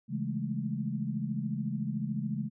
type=chord; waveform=sine; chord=A major seventh; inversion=first; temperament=just; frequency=137.5 / 165 / 206.2 / 220 Hz; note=C#3 / E3 / G#3 / A3; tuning=-14 / +2 / -12 / 0 cents; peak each=-36 / -38 / -35 / -36 dBFS; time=0.08-2.5 s; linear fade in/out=50 ms; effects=none